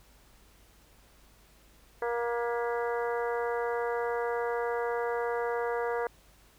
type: harmonic tone with a mistuned harmonic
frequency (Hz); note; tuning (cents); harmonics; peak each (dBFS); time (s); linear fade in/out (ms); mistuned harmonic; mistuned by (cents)
236.7; A#3; +27; 2 / 3 / 4 / 5 / 6 / 7 / 8; -30 / -37 / -37 / -41 / -42 / -41 / -46; 2.02-6.07; 2; 8; +75
effects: added 50 Hz sine -61 dBFS peak until 6.58 s + pink hiss -61 dBFS RMS until 6.58 s